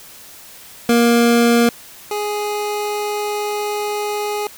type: tone pair in turn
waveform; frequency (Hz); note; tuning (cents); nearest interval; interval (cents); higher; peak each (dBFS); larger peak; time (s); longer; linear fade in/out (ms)
25% pulse; 235.5 / 416.1; A#3 / G#4; +18 / +3; minor seventh; 985; second; -7 / -16; first; 0.89-1.69 / 2.11-4.47; second; 2
effects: white hiss -40 dBFS RMS until 4.57 s